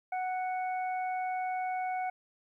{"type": "harmonic tone", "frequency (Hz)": 740, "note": "F#5", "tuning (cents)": 0, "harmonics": [1, 2, 3], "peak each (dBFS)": [-31, -45, -43], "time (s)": [0.12, 2.1], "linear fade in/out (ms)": 5, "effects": ["12-bit"]}